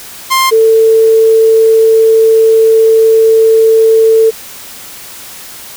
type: tone pair in turn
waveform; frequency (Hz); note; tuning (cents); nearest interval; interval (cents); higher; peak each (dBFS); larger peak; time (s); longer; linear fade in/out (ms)
sawtooth / sine; 1054 / 446.2; C6 / A4; +12 / +24; octave + minor third; 1488; first; -3; neither; 0.3-0.51 / 0.51-4.31; second; 20
effects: white hiss -29 dBFS RMS until 5.76 s